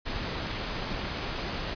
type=noise; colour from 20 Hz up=pink; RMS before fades=-33 dBFS; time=0.05-1.75 s; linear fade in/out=20 ms; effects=resampled to 11025 Hz